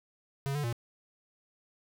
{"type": "tone with pitch steps", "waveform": "square", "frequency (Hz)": [138.4, 146.5, 117.9], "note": ["C#3", "D3", "A#2"], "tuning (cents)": [-2, -4, 20], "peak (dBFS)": -31, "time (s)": [0.46, 0.727], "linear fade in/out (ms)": 0, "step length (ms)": 89, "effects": []}